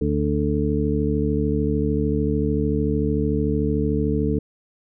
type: harmonic tone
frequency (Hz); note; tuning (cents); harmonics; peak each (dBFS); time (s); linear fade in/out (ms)
73.42; D2; 0; 1 / 2 / 3 / 4 / 6; -25 / -25 / -25 / -25 / -25; 0.01-4.39; 5
effects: none